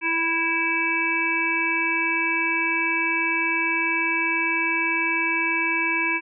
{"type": "harmonic tone with a mistuned harmonic", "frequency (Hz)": 328.7, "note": "E4", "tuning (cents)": -5, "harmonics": [1, 3, 5, 7, 8], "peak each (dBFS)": [-30, -29, -29, -23, -27], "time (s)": [0.01, 6.21], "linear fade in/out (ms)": 50, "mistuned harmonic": 1, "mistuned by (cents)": 16, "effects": []}